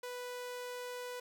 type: tone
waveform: sawtooth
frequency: 493.9 Hz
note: B4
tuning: in tune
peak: -37 dBFS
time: 0.03-1.2 s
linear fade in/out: 5 ms
effects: none